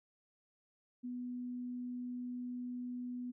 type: tone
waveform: sine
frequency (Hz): 246.9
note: B3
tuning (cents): 0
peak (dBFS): -39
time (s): 1.03-3.32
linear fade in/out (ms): 20
effects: none